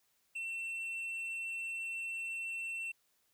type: tone with tanh clipping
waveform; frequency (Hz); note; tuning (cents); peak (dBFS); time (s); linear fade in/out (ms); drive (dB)
sine; 2697; E7; +39; -38; 0.35-2.92; 10; 4
effects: white hiss -75 dBFS RMS until 3.33 s